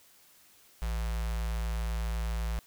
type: tone with notch filter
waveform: square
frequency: 56 Hz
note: A1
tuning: 31 cents sharp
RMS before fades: -32 dBFS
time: 0.82-2.59 s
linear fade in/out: 0 ms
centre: 300 Hz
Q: 0.65
effects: white hiss -60 dBFS RMS until 2.66 s